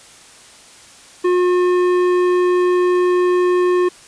sine tone with tanh clipping, 359.4 Hz, F4, 50 cents sharp, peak -14 dBFS, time 1.24-3.89 s, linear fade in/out 10 ms, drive 13 dB, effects white hiss -43 dBFS RMS until 4.07 s + resampled to 22050 Hz

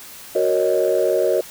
sine chord, D# minor seventh, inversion first, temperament equal, 370 / 466.2 / 554.4 / 622.3 Hz, F#4 / A#4 / C#5 / D#5, 0 / 0 / 0 / 0 cents, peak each -20 dBFS, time 0.35-1.41 s, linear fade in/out 5 ms, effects tanh soft clip ceiling -8 dBFS + white hiss -39 dBFS RMS until 1.5 s

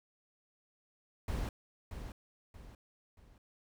brown noise with echo, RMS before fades -36 dBFS, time 1.28-1.49 s, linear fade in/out 2 ms, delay 630 ms, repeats 3, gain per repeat -8 dB, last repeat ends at 3.38 s, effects none

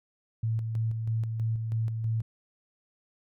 sine tone with tremolo, 112.5 Hz, A2, 39 cents sharp, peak -25 dBFS, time 0.43-2.22 s, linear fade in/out 5 ms, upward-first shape square, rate 3.1 Hz, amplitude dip 40%, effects none

